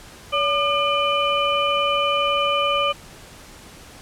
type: harmonic tone with a mistuned harmonic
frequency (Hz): 602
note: D5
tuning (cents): +43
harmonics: 1 / 2 / 4 / 5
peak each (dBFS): -23 / -21 / -27 / -24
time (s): 0.32-2.93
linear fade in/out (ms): 20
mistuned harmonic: 1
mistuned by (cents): -100
effects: pink hiss -43 dBFS RMS until 4.01 s + low-pass 11000 Hz 12 dB/octave